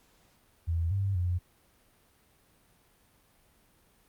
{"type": "tone with pitch steps", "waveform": "sine", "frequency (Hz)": [83.4, 98.2, 88.8], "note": ["E2", "G2", "F2"], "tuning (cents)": [21, 4, 29], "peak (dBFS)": -26, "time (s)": [0.67, 1.39], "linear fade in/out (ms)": 20, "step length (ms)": 240, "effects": ["pink hiss -65 dBFS RMS until 4.08 s", "Opus 48 kbps"]}